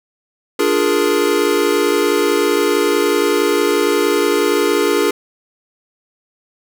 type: chord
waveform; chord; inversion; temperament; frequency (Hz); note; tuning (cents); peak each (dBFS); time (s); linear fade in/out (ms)
square; Bb dominant seventh; first; equal; 293.7 / 349.2 / 415.3 / 466.2; D4 / F4 / Ab4 / Bb4; 0 / 0 / 0 / 0; -21 / -20 / -17 / -20; 0.59-5.11; 5
effects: none